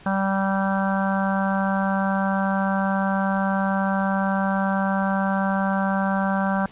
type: harmonic tone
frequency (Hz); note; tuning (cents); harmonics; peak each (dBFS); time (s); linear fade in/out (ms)
194.1; G3; -17; 1 / 3 / 4 / 5 / 6 / 7 / 8; -22 / -29 / -28 / -30 / -33 / -33 / -30; 0.06-6.66; 2
effects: pink hiss -48 dBFS RMS until 6.71 s + resampled to 8000 Hz